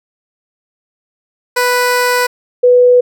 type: tone pair in turn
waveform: 15% pulse / sine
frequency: 493.9 / 493.9 Hz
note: B4 / B4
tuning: 0 / 0 cents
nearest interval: unison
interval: 0 cents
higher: neither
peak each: -4 dBFS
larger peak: neither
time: 1.56-2.27 / 2.63-3.01 s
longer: first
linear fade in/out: 10 ms
effects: none